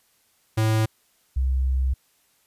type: tone pair in turn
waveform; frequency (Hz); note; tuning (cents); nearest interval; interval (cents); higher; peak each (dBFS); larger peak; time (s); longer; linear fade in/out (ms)
square / sine; 110 / 65.22; A2 / C2; 0 / -5; major sixth; 905; first; -19; neither; 0.57-0.86 / 1.36-1.94; second; 10
effects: white hiss -64 dBFS RMS until 2.46 s + resampled to 32000 Hz